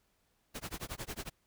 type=noise with tremolo; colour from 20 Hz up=pink; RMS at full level=-39 dBFS; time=0.54-1.3 s; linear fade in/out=20 ms; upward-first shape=sine; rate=11 Hz; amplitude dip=100%; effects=pink hiss -75 dBFS RMS until 1.46 s